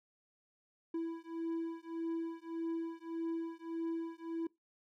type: beating tone pair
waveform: triangle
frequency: 329.6 / 331.3 Hz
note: E4 / E4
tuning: 0 / +9 cents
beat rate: 1.7 Hz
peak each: -38 / -38 dBFS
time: 0.94-4.47 s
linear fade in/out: 5 ms
effects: noise-tail reverb RT60 0.2 s tail -23 dB re dry